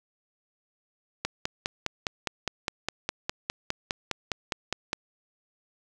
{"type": "click train", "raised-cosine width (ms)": 0.2, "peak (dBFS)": -10, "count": 19, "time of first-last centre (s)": [1.25, 4.931], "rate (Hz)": 4.89, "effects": []}